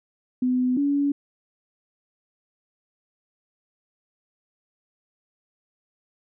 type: tone pair in turn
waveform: sine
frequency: 252.1 / 284 Hz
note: B3 / C#4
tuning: +36 / +42 cents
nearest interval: major second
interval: 206 cents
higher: second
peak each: -19 dBFS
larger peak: neither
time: 0.42-0.77 / 0.77-1.12 s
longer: neither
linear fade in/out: 5 ms
effects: none